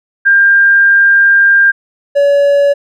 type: tone pair in turn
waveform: sine / triangle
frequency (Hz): 1598 / 567.6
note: G6 / C#5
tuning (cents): +33 / +41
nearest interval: octave + tritone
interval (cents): 1792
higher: first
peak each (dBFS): -4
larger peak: neither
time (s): 0.25-1.72 / 2.15-2.74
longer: first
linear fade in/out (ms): 20
effects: none